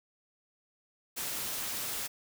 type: noise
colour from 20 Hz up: white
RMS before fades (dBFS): -36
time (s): 1.16-2.08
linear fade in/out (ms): 20
effects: none